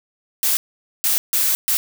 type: noise bursts at uneven times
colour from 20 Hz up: blue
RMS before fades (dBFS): -18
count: 4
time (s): 0.43-0.57 / 1.04-1.18 / 1.33-1.55 / 1.68-1.77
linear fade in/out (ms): 0
effects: none